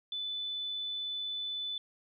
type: tone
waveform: sine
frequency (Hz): 3498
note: A7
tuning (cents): -11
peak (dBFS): -34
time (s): 0.12-1.78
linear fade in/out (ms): 2
effects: none